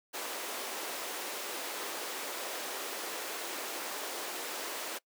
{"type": "high-pass noise", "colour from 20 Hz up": "pink", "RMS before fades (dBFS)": -39, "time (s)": [0.13, 4.99], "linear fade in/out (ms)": 20, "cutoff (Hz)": 350, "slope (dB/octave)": 24, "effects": ["noise-tail reverb RT60 0.1 s tail -23 dB re dry"]}